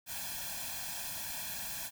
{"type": "noise with comb filter", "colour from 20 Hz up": "white", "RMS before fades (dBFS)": -40, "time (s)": [0.06, 1.91], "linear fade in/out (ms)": 50, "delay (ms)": 1.2, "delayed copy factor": 0.95, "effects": []}